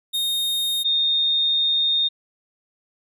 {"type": "tone pair in turn", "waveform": ["45% pulse", "sine"], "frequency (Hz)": [3700, 3674], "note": ["A#7", "A#7"], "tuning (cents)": [-14, -26], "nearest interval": "unison", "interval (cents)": 12, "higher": "first", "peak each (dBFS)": [-21, -17], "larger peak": "second", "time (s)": [[0.13, 0.84], [0.84, 2.09]], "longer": "second", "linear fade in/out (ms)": 20, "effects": []}